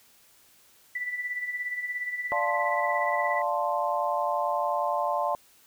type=tone with tremolo; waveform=sine; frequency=1974 Hz; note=B6; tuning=1 cent flat; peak=-27 dBFS; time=0.95-3.42 s; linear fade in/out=5 ms; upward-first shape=sine; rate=17 Hz; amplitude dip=60%
type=chord; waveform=sine; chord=D minor seventh; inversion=none; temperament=equal; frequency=587.3 / 698.5 / 880 / 1046.5 Hz; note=D5 / F5 / A5 / C6; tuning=0 / 0 / 0 / 0 cents; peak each=-30 dBFS; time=2.32-5.35 s; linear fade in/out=0 ms
effects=white hiss -59 dBFS RMS until 5.66 s